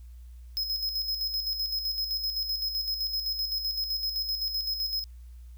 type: tone with tremolo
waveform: square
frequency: 5120 Hz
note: D#8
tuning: 49 cents sharp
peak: -27 dBFS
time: 0.57-5.04 s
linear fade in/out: 0 ms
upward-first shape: square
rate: 7.8 Hz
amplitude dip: 50%
effects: added 60 Hz sine -43 dBFS peak until 5.57 s + white hiss -68 dBFS RMS until 5.57 s